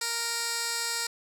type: tone with band-pass filter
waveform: 15% pulse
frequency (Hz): 466.2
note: A#4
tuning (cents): 0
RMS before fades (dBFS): -31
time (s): 0.01-1.07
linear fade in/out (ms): 5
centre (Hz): 6700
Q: 0.97
effects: none